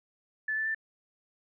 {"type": "tone with pitch steps", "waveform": "sine", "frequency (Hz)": [1741, 1757.2, 1773.5], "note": ["A6", "A6", "A6"], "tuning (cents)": [-19, -3, 13], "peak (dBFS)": -28, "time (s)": [0.48, 0.747], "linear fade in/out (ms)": 5, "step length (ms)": 89, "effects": []}